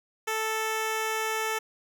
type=tone; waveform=10% pulse; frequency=440 Hz; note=A4; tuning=in tune; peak=-19 dBFS; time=0.27-1.59 s; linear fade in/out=10 ms; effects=none